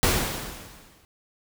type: noise with exponential decay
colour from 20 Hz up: pink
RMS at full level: -19 dBFS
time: 0.03-1.05 s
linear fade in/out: 0 ms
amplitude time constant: 220 ms
effects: none